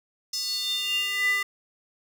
square tone with high-pass filter sweep, 399.5 Hz, G4, 33 cents sharp, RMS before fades -27 dBFS, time 0.33-1.43 s, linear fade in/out 5 ms, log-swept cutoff 5400 to 1700 Hz, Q 7.2, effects none

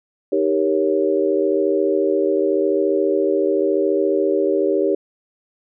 sine chord, Eb dominant seventh, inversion none, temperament equal, 311.1 / 392 / 466.2 / 554.4 Hz, Eb4 / G4 / Bb4 / Db5, 0 / 0 / 0 / 0 cents, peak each -22 / -18 / -23 / -22 dBFS, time 0.32-4.95 s, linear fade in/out 5 ms, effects none

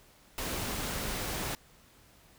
pink noise, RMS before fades -35 dBFS, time 0.38-1.55 s, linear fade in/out 0 ms, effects pink hiss -60 dBFS RMS until 2.38 s

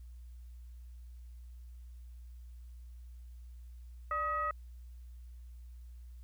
sine tone with frequency modulation, 1261 Hz, D#6, 23 cents sharp, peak -31 dBFS, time 4.11-4.51 s, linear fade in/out 2 ms, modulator 670 Hz, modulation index 0.64, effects added 60 Hz sine -47 dBFS peak until 6.23 s + white hiss -74 dBFS RMS until 6.23 s

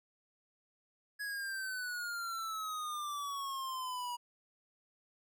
square exponential sweep, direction down, 1679 to 961 Hz, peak -38 dBFS, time 1.19-4.17 s, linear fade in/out 20 ms, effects none

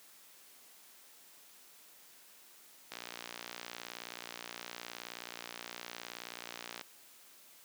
click train, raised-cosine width 0.2 ms, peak -24 dBFS, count 231, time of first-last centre 2.92-6.812 s, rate 59.1 Hz, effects white hiss -59 dBFS RMS until 7.64 s + high-pass 200 Hz 12 dB/octave

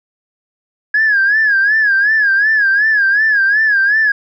sine tone with vibrato, 1667 Hz, G#6, 6 cents sharp, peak -8 dBFS, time 0.94-4.12 s, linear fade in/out 5 ms, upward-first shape sine, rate 2.7 Hz, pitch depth 110 cents each way, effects tanh soft clip ceiling -5 dBFS

